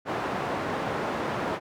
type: band-pass noise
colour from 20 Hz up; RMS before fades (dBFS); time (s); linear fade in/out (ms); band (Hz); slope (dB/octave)
white; -30; 0.05-1.6; 50; 120 to 1000; 12
effects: none